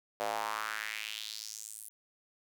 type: tone with high-pass filter sweep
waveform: square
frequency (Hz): 54.1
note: A1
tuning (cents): -29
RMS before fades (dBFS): -39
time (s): 0.2-1.89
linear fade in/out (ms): 0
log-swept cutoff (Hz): 600 to 11000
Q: 3
effects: none